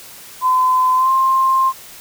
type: tone with pitch glide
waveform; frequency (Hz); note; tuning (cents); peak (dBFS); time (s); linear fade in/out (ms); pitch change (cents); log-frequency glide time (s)
sine; 1021 to 1055.8; C6 to C6; -43 to +15; -11; 0.41-1.73; 50; +58; 0.96-1.1
effects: white hiss -38 dBFS RMS until 2 s